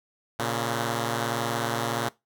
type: tone pair together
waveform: 5% pulse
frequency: 117.09 / 138.59 Hz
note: A#2 / C#3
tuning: +8 / 0 cents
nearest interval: minor third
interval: 292 cents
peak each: -16 / -20 dBFS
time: 0.39-2.09 s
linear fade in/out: 5 ms
effects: noise-tail reverb RT60 0.2 s tail -20 dB re dry